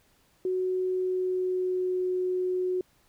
sine tone with pitch glide, 370 to 366.4 Hz, F#4 to F#4, 0 to -17 cents, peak -25 dBFS, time 0.45-2.81 s, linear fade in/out 2 ms, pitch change -17 cents, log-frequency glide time 0.89-2.07 s, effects pink hiss -65 dBFS RMS until 3.08 s

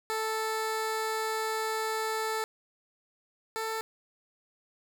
15% pulse tone pair in turn, 440 / 443.8 Hz, A4 / A4, 0 / +15 cents, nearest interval unison, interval 15 cents, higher second, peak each -23 / -25 dBFS, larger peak first, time 0.1-2.44 / 3.56-3.81 s, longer first, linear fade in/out 0 ms, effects none

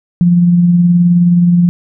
sine tone with tremolo, 174.61 Hz, F3, in tune, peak -4 dBFS, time 0.21-1.69 s, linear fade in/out 0 ms, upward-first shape sine, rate 19 Hz, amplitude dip 30%, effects none

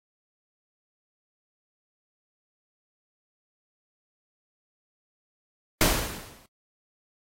pink noise with exponential decay, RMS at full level -18 dBFS, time 5.81-6.46 s, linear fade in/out 2 ms, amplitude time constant 140 ms, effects AAC 48 kbps

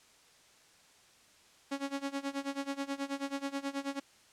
sawtooth tone with tremolo, 277.2 Hz, C#4, in tune, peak -28 dBFS, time 1.71-4 s, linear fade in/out 10 ms, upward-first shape sine, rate 9.3 Hz, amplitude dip 90%, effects white hiss -62 dBFS RMS until 4.32 s + low-pass 8000 Hz 12 dB/octave

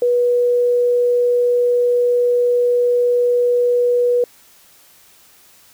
sine tone, 486.8 Hz, B4, 25 cents flat, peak -12 dBFS, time 0.02-4.24 s, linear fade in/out 2 ms, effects white hiss -49 dBFS RMS until 5.73 s

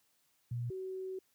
sine tone pair in turn, 120 / 376.8 Hz, B2 / F#4, -49 / +32 cents, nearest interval octave + minor sixth, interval 1981 cents, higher second, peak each -34 / -38 dBFS, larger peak first, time 0.51-0.7 / 0.7-1.19 s, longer second, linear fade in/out 5 ms, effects white hiss -74 dBFS RMS until 1.34 s + high-pass 60 Hz 12 dB/octave

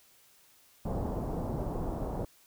pink low-pass noise, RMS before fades -34 dBFS, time 0.85-2.25 s, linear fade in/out 5 ms, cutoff 850 Hz, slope 24 dB/octave, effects white hiss -62 dBFS RMS until 2.46 s

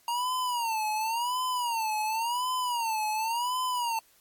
square tone with vibrato, 932.3 Hz, A#5, in tune, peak -28 dBFS, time 0.08-3.99 s, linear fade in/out 2 ms, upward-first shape sine, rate 0.92 Hz, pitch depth 150 cents each way, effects white hiss -63 dBFS RMS until 4.2 s + AAC 64 kbps

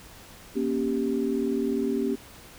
sine chord, G diminished, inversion first, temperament equal with one note detuned, 237.2 / 277.2 / 392 Hz, Bb3 / Db4 / G4, +30 / 0 / 0 cents, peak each -28 dBFS, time 0.55-2.16 s, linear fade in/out 20 ms, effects pink hiss -48 dBFS RMS until 2.58 s

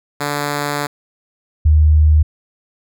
5% pulse / sine tone pair in turn, 145.3 / 76.75 Hz, D3 / D#2, -18 / -23 cents, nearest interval major seventh, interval 1105 cents, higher first, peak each -7 / -7 dBFS, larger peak neither, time 0.2-0.87 / 1.65-2.23 s, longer first, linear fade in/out 10 ms, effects none

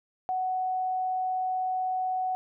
sine tone, 744 Hz, F#5, 9 cents sharp, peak -26 dBFS, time 0.29-2.35 s, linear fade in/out 0 ms, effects none

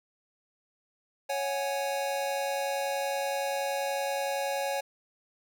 square chord, C# suspended fourth, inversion none, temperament equal, 554.4 / 740 / 830.6 Hz, C#5 / F#5 / G#5, 0 / 0 / 0 cents, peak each -32 / -37 / -35 dBFS, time 1.29-4.81 s, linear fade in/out 10 ms, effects none

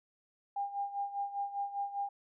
sine tone with tremolo, 803 Hz, G5, 41 cents sharp, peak -31 dBFS, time 0.56-2.09 s, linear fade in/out 5 ms, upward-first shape sine, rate 5 Hz, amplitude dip 75%, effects none

